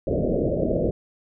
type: low-pass noise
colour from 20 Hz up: white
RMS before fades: -23 dBFS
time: 0.07-0.91 s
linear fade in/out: 2 ms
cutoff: 640 Hz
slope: 96 dB/octave
effects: none